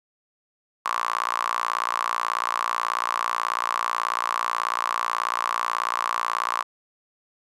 sawtooth tone with high-pass filter, 58.27 Hz, A#1, in tune, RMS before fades -26 dBFS, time 0.85-6.63 s, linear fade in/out 10 ms, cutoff 1100 Hz, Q 8.1, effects low-pass 11000 Hz 12 dB/octave

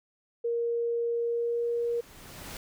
sine tone with pitch glide, 468.9 to 471.9 Hz, A#4 to A#4, +10 to +21 cents, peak -26 dBFS, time 0.44-2.01 s, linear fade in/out 10 ms, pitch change +11 cents, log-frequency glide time 1.26-1.64 s
pink noise with exponential growth, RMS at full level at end -39 dBFS, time 1.14-2.57 s, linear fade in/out 2 ms, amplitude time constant 310 ms
effects none

